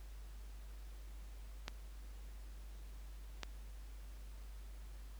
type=clicks; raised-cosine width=0.2 ms; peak=-23 dBFS; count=2; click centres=1.681 / 3.433 s; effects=added 50 Hz sine -48 dBFS peak until 5.19 s + pink hiss -64 dBFS RMS until 5.19 s